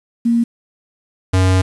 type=tone pair in turn; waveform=sine / square; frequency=233.8 / 93.27 Hz; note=A#3 / F#2; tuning=+5 / +14 cents; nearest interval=octave + major third; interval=1591 cents; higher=first; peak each=-11 dBFS; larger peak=neither; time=0.25-0.44 / 1.33-1.62 s; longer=second; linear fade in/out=10 ms; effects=resampled to 24000 Hz + 7-bit